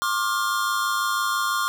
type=tone cluster; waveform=square; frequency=1074 / 1180 / 1406 Hz; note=C6 / D6 / F6; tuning=+45 / +8 / +11 cents; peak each=-27 dBFS; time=0.02-1.68 s; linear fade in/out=0 ms; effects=none